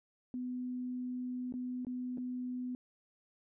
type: tone with dropouts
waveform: sine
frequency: 250.2 Hz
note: B3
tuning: 23 cents sharp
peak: -36 dBFS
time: 0.34-2.75 s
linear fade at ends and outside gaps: 1 ms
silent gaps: 1.524-1.539 / 1.849-1.868 / 2.174-2.181 s
effects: none